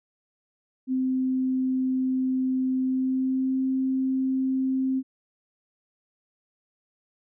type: tone with pitch glide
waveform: sine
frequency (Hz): 259.3 to 262.9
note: C4 to C4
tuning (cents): -15 to +8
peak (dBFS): -22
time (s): 0.87-5.03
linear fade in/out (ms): 50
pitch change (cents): +23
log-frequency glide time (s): 2.82-3.63
effects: none